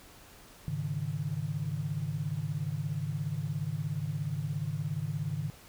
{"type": "chord", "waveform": "sine", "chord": "Ab suspended fourth", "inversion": "none", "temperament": "equal", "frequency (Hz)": [103.83, 138.59, 155.56], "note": ["Ab2", "Db3", "Eb3"], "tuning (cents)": [0, 0, 0], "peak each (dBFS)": [-38, -35, -34], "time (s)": [0.68, 5.5], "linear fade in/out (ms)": 0, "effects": ["pink hiss -54 dBFS RMS until 5.68 s"]}